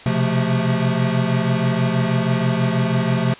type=tone cluster; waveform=square; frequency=127.4 / 133.6 / 174 / 219.7 Hz; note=C3 / C3 / F3 / A3; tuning=-46 / +36 / -6 / -2 cents; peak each=-23 dBFS; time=0.06-3.34 s; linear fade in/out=2 ms; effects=white hiss -40 dBFS RMS until 3.39 s + resampled to 8000 Hz